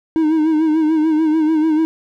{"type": "tone with vibrato", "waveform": "triangle", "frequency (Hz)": 313.7, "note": "D#4", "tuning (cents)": 14, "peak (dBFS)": -10, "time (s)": [0.16, 1.85], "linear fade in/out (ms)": 0, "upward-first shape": "sine", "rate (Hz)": 6.8, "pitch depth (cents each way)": 57, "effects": []}